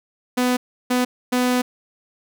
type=tone bursts at uneven times; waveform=sawtooth; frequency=249.4 Hz; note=B3; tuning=17 cents sharp; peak=-13 dBFS; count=3; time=0.37-0.57 / 0.9-1.05 / 1.32-1.62 s; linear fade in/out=10 ms; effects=none